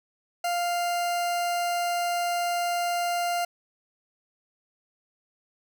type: tone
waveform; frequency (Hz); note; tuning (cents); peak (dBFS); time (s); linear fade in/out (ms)
40% pulse; 698.5; F5; 0; -24; 0.44-3.45; 5
effects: none